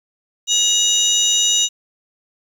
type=tone cluster; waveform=sine; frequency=2883 / 3791 / 6000 / 7110 Hz; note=F#7 / A#7 / F#8 / A8; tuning=-46 / +28 / +23 / +17 cents; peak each=-18 dBFS; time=0.47-1.69 s; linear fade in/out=50 ms; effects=tanh soft clip ceiling -7 dBFS + 8-bit

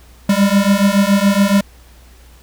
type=beating tone pair; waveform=square; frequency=196.1 / 203.2 Hz; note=G3 / G#3; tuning=+1 / -38 cents; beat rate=7.1 Hz; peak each=-14 dBFS; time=0.29-1.61 s; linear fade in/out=5 ms; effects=added 60 Hz sine -42 dBFS peak until 2.42 s + pink hiss -48 dBFS RMS until 2.42 s

